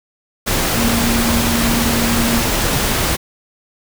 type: tone in noise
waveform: sine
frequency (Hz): 233.1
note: A#3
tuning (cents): 0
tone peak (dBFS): -17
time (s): 0.75-2.41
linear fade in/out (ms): 20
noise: pink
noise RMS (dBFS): -17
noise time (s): 0.46-3.17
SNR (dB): -3
effects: none